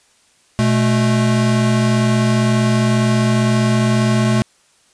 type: tone pair together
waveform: square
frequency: 121.62 / 216.7 Hz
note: B2 / A3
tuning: -26 / -26 cents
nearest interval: minor seventh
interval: 1000 cents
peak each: -16 dBFS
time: 0.59-4.42 s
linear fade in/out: 0 ms
effects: white hiss -55 dBFS RMS until 4.93 s + resampled to 22050 Hz